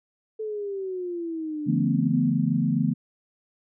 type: exponential sweep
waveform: sine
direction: down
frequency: 440 to 241.5 Hz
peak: -28 dBFS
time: 0.39-2.3 s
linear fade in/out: 10 ms
type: chord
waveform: sine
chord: B half-diminished seventh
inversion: first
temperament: equal with one note detuned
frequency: 146.83 / 171.22 / 220 / 246.9 Hz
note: D3 / F3 / A3 / B3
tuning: 0 / -34 / 0 / 0 cents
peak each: -26 dBFS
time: 1.66-2.94 s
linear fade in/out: 20 ms
effects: none